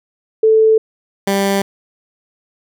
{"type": "tone pair in turn", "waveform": ["sine", "15% pulse"], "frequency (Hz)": [440, 197.3], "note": ["A4", "G3"], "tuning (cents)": [0, 11], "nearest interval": "octave + major second", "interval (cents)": 1389, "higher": "first", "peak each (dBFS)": -7, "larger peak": "neither", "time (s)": [[0.43, 0.78], [1.27, 1.62]], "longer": "neither", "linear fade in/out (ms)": 5, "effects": []}